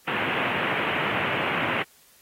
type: band-pass noise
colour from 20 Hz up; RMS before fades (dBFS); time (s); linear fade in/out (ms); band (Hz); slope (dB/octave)
white; -27; 0.07-1.83; 10; 100 to 2800; 48
effects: white hiss -57 dBFS RMS until 2.21 s + AAC 48 kbps